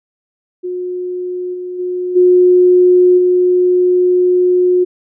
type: tone with level steps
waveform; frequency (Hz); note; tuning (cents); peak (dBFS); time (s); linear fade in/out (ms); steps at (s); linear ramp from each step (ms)
sine; 361.3; F#4; -41; -18 / -21 / -16 / -5 / -8; 0.63-4.85; 20; 1.53 / 1.78 / 2.15 / 3.17; 20
effects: none